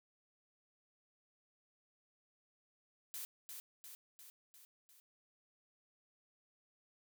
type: noise with echo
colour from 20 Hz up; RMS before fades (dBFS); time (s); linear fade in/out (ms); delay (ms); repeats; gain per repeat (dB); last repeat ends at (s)
blue; -45; 3.14-3.25; 0; 350; 5; -4; 5
effects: none